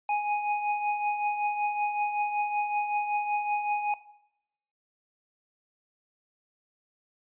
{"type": "tone with tremolo", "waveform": "square", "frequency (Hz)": 830.6, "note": "G#5", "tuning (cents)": 0, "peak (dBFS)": -24, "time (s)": [0.09, 3.94], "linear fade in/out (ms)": 2, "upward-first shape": "triangle", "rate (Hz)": 5.3, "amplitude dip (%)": 55, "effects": ["noise-tail reverb RT60 0.8 s tail -17 dB re dry", "resampled to 8000 Hz"]}